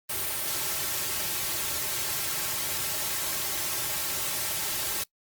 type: noise with comb filter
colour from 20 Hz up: white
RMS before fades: -30 dBFS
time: 0.09-5.04 s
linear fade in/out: 10 ms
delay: 4.1 ms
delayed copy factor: -0.7
effects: noise-tail reverb RT60 0.1 s tail -24 dB re dry + Opus 32 kbps